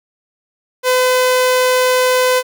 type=tone; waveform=sawtooth; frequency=507 Hz; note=B4; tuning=45 cents sharp; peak=-7 dBFS; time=0.83-2.43 s; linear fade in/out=50 ms; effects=none